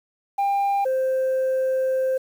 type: tone pair in turn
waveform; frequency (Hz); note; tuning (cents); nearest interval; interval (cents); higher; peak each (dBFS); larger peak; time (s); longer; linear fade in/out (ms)
sine; 798 / 522.8; G5 / C5; +31 / -1; perfect fifth; 732; first; -16 / -17; first; 0.38-0.85 / 0.85-2.18; second; 10
effects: tanh soft clip ceiling -18 dBFS + 8-bit